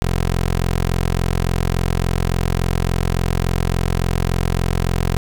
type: tone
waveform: 15% pulse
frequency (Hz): 43.53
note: F1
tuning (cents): -5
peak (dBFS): -10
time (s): 0.02-5.17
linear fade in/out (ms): 0
effects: none